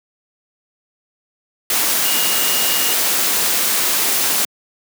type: tone in noise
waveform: sine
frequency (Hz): 2855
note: F7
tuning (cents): +37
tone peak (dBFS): -24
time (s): 2.05-2.93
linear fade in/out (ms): 2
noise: white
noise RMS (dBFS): -17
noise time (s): 1.7-4.45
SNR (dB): -10
effects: high-pass 200 Hz 12 dB/octave